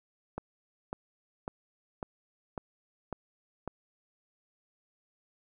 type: click train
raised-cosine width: 1 ms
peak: -21 dBFS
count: 7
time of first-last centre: 0.38-3.677 s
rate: 1.82 Hz
effects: none